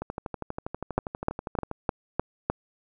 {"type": "two click trains", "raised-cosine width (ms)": 1, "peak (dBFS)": [-9, -18], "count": [6, 22], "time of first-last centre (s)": [[0.98, 2.5], [0.02, 1.714]], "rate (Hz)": [3.29, 12.4], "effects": []}